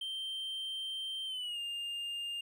triangle tone with pitch glide, 3136 to 2810 Hz, G7 to F7, 0 to +10 cents, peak -35 dBFS, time 0.01-2.41 s, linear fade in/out 5 ms, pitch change -190 cents, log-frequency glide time 1.26-1.59 s, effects none

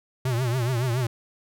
square tone with vibrato, 123.47 Hz, B2, in tune, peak -23 dBFS, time 0.25-1.07 s, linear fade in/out 5 ms, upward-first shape triangle, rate 7.1 Hz, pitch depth 150 cents each way, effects none

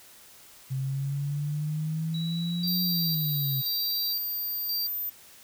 sine exponential two-way sweep, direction up then down, 131.5 to 180 to 131.5 Hz, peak -27 dBFS, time 0.7-3.62 s, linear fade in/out 20 ms, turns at 2.82 s
sine tone with vibrato, 3900 Hz, B7, 23 cents flat, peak -36 dBFS, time 2.14-4.13 s, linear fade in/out 5 ms, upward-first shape triangle, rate 1.2 Hz, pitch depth 9 cents each way
triangle tone with tremolo, 4699 Hz, D8, in tune, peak -28 dBFS, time 2.63-4.87 s, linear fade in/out 5 ms, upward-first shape square, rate 0.97 Hz, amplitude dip 70%
sine tone, 13790 Hz, A9, 36 cents flat, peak -29 dBFS, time 2.67-5.1 s, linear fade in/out 10 ms
effects white hiss -52 dBFS RMS until 5.43 s

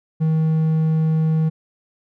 triangle tone, 158.7 Hz, D#3, 35 cents sharp, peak -13 dBFS, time 0.2-1.5 s, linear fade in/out 20 ms, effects none

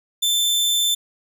sawtooth tone, 3543 Hz, A7, 11 cents sharp, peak -14 dBFS, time 0.22-0.95 s, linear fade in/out 10 ms, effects none

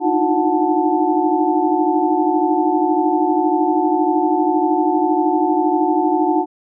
sine tone cluster, 303.9 / 316.6 / 358.4 / 735 / 878 Hz, D#4 / D#4 / F4 / F#5 / A5, -41 / +30 / +45 / -12 / -4 cents, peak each -20 dBFS, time 0-6.46 s, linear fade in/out 50 ms, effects none

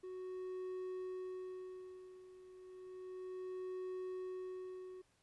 triangle tone with tremolo, 370 Hz, F#4, in tune, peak -39 dBFS, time 0.03-5.02 s, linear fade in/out 10 ms, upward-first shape sine, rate 0.32 Hz, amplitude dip 80%, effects pink hiss -75 dBFS RMS until 5.22 s + resampled to 24000 Hz

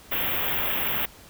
white band-stop noise, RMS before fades -26 dBFS, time 0.11-1.06 s, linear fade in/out 10 ms, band 3500 to 13000 Hz, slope 96 dB/octave, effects pink hiss -49 dBFS RMS until 1.29 s

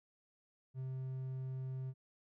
triangle tone, 130.81 Hz, C3, in tune, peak -37 dBFS, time 0.74-1.94 s, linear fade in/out 50 ms, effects none

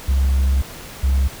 sine tone pair in turn, 67 / 67 Hz, C2 / C2, +42 / +42 cents, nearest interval unison, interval 0 cents, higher neither, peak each -11 dBFS, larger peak neither, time 0.08-0.62 / 1.03-1.28 s, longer first, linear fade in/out 10 ms, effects tanh soft clip ceiling -12 dBFS + pink hiss -36 dBFS RMS until 1.4 s

